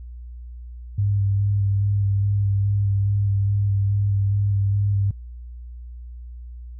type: tone with vibrato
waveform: sine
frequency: 100.3 Hz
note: G2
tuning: 40 cents sharp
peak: -17 dBFS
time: 0.98-5.11 s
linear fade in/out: 5 ms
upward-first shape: square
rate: 2.4 Hz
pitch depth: 16 cents each way
effects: added 60 Hz sine -34 dBFS peak until 6.79 s